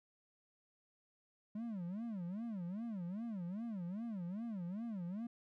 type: tone with vibrato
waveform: triangle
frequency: 201.2 Hz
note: G3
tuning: 45 cents sharp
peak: -38 dBFS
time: 1.55-5.27 s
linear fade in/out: 5 ms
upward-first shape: sine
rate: 2.5 Hz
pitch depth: 280 cents each way
effects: none